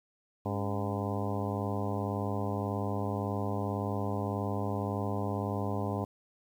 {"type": "harmonic tone with a mistuned harmonic", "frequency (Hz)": 101.8, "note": "G#2", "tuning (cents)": -34, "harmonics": [1, 2, 3, 4, 5, 6, 7, 8, 9, 10], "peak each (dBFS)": [-34, -37, -39, -40, -41, -42, -42, -43, -44, -44], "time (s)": [0.45, 6.05], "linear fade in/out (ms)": 10, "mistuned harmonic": 3, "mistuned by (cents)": -110, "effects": ["10-bit"]}